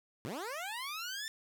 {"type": "linear sweep", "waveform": "15% pulse", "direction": "up", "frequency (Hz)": [96.3, 1800], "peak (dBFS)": -32, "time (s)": [0.25, 1.28], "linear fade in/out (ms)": 0, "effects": []}